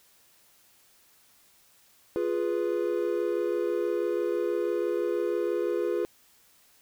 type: chord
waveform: triangle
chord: F diminished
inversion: none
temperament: equal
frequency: 349.2 / 415.3 / 493.9 Hz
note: F4 / Ab4 / Cb5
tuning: 0 / 0 / 0 cents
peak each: -27 / -28 / -29 dBFS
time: 2.16-6.05 s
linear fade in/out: 0 ms
effects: white hiss -61 dBFS RMS until 6.81 s